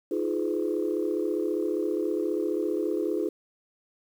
sine chord, F half-diminished seventh, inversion third, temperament just, 314.3 / 349.2 / 419.1 / 502.9 Hz, Eb4 / F4 / Ab4 / Cb5, +18 / 0 / +16 / +31 cents, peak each -30 / -29 / -29 / -34 dBFS, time 0.11-3.29 s, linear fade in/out 5 ms, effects tanh soft clip ceiling -16 dBFS + 9-bit

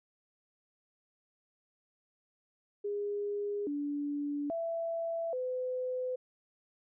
sine tone with pitch steps, 409.5 / 289.3 / 666 / 507 Hz, G#4 / D4 / E5 / B4, -24 / -26 / +18 / +45 cents, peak -32 dBFS, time 2.84-6.16 s, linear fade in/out 10 ms, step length 830 ms, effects none

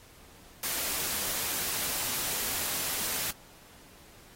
white noise, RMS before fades -32 dBFS, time 0.63-3.31 s, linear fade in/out 5 ms, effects pink hiss -55 dBFS RMS until 4.35 s + AAC 48 kbps

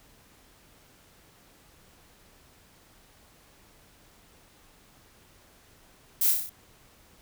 violet noise with echo, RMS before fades -24 dBFS, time 6.21-6.31 s, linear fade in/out 5 ms, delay 31 ms, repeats 6, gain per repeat -3 dB, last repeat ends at 6.496 s, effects pink hiss -58 dBFS RMS until 7.21 s

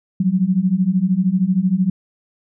sine beating tone pair, 178 / 191 Hz, F3 / G3, +33 / -45 cents, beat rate 13 Hz, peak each -18 / -16 dBFS, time 0.2-1.9 s, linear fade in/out 5 ms, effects none

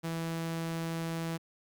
sawtooth tone, 164.8 Hz, E3, in tune, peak -29 dBFS, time 0.03-1.38 s, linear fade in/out 20 ms, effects Opus 48 kbps

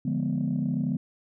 sine chord, D diminished seventh, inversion none, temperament equal, 146.83 / 174.61 / 207.7 / 246.9 Hz, D3 / F3 / Ab3 / Cb4, 0 / 0 / 0 / 0 cents, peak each -29 / -30 / -30 / -28 dBFS, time 0.05-0.97 s, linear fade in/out 5 ms, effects tanh soft clip ceiling -18 dBFS

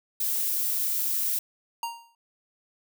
violet noise, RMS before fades -27 dBFS, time 0.2-1.39 s, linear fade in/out 5 ms
square tone with exponential decay, 932.3 Hz, A#5, in tune, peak -27 dBFS, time 1.83-2.15 s, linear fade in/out 2 ms, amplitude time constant 69 ms
effects none

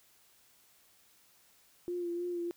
sine tone with vibrato, 348.8 Hz, F4, 2 cents flat, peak -33 dBFS, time 1.88-2.51 s, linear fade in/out 0 ms, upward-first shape sine, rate 3.2 Hz, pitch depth 28 cents each way, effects white hiss -65 dBFS RMS until 2.56 s

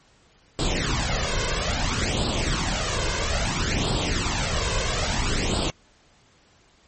pink noise with flanger, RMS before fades -24 dBFS, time 0.59-5.7 s, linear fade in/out 0 ms, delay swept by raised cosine 0.24 to 1.94 ms, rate 0.6 Hz, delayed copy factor +0.65, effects pink hiss -58 dBFS RMS until 6.87 s + MP3 32 kbps

